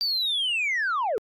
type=linear sweep; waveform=sine; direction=down; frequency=4699 to 392.2 Hz; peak=-21 dBFS; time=0.01-1.18 s; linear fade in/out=0 ms; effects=tanh soft clip ceiling -21 dBFS + AAC 64 kbps